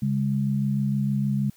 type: tone pair together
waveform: sine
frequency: 137.95 / 204.4 Hz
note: C#3 / G#3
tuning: -8 / -27 cents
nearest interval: perfect fifth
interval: 681 cents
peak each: -24 dBFS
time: 0.02-1.5 s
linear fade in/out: 5 ms
effects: white hiss -58 dBFS RMS until 1.56 s